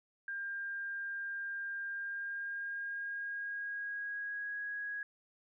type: tone with pitch glide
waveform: sine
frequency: 1600 to 1657.4 Hz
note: G6 to G#6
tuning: +35 to -4 cents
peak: -37 dBFS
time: 0.28-5.03 s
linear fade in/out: 2 ms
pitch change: +61 cents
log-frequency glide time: 1.89-4.6 s
effects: none